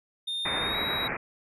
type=tone with pitch glide; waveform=triangle; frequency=3643 to 3835 Hz; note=A#7 to A#7; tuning=-41 to +48 cents; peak=-28 dBFS; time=0.27-1.08 s; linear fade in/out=10 ms; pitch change=+89 cents; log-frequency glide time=0.58-0.78 s
type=low-pass noise; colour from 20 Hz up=white; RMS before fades=-32 dBFS; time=0.45-1.17 s; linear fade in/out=5 ms; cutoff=2400 Hz; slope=96 dB/octave
effects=none

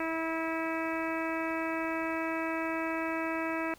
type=harmonic tone; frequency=324.8 Hz; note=E4; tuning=26 cents flat; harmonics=1 / 2 / 3 / 4 / 5 / 6 / 7 / 8; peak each=-34 / -37 / -39 / -40 / -41 / -42 / -42 / -43 dBFS; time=0-3.74 s; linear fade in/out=2 ms; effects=pink hiss -58 dBFS RMS until 3.78 s

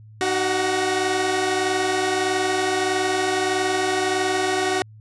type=tone cluster; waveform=sawtooth; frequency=307.8 / 376.8 / 732 / 1871 Hz; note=D#4 / F#4 / F#5 / A#6; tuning=-19 / +32 / -19 / +6 cents; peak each=-26 / -18 / -22 / -27 dBFS; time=0.21-4.82 s; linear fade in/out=0 ms; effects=added 108 Hz sine -42 dBFS peak until 5 s + resampled to 22050 Hz

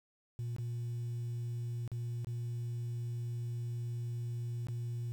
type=tone with dropouts; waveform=sine; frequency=118.9 Hz; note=A#2; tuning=35 cents sharp; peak=-33 dBFS; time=0.39-5.12 s; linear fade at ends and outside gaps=0 ms; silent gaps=0.564-0.584 / 1.877-1.917 / 2.246-2.27 / 4.669-4.685 s; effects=tanh soft clip ceiling -34 dBFS + 10-bit

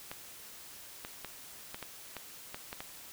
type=clicks; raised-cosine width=0.3 ms; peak=-24 dBFS; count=9; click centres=0.115 / 1.049 / 1.247 / 1.745 / 1.827 / 2.167 / 2.545 / 2.729 / 2.805 s; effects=white hiss -50 dBFS RMS until 3.12 s

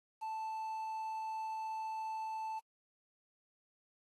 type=tone with quantisation; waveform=triangle; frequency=880 Hz; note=A5; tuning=in tune; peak=-36 dBFS; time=0.21-2.6 s; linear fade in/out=20 ms; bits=10; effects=AAC 32 kbps

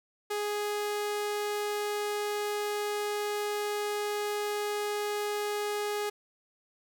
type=tone; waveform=sawtooth; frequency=415.3 Hz; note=G#4; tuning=in tune; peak=-26 dBFS; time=0.3-6.1 s; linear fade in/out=10 ms; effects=none

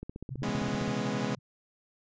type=click train; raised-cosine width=3 ms; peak=-26 dBFS; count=14; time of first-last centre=0.03-0.88 s; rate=15.3 Hz
type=tone with tremolo; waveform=sine; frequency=131.4 Hz; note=C3; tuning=8 cents sharp; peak=-32 dBFS; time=0.3-1.39 s; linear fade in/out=20 ms; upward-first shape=sine; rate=12 Hz; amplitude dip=100%
type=chord; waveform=sawtooth; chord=C# minor seventh; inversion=first; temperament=equal with one note detuned; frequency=164.81 / 207.7 / 246.9 / 272.6 Hz; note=E3 / G#3 / B3 / C#4; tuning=0 / 0 / 0 / -29 cents; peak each=-35 / -29 / -32 / -34 dBFS; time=0.43-1.35 s; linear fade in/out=2 ms
effects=resampled to 16000 Hz

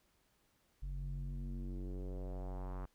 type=tone with low-pass filter sweep; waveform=square; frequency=46.25 Hz; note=F#1; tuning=in tune; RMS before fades=-42 dBFS; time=0.82-2.86 s; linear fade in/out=10 ms; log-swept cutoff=100 to 1200 Hz; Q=2.2; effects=pink hiss -75 dBFS RMS until 2.94 s

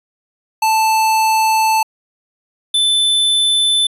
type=tone pair in turn; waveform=square; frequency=880 / 3520 Hz; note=A5 / A7; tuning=0 / 0 cents; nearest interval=2 octaves; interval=2400 cents; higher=second; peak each=-12 dBFS; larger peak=neither; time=0.62-1.83 / 2.74-3.87 s; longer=first; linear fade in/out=5 ms; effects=resampled to 32000 Hz

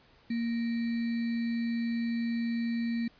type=tone with sample-and-hold; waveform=sine; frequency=232.7 Hz; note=A#3; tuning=3 cents flat; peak=-28 dBFS; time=0.3-3.08 s; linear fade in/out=5 ms; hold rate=2100 Hz; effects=pink hiss -61 dBFS RMS until 3.19 s + resampled to 11025 Hz

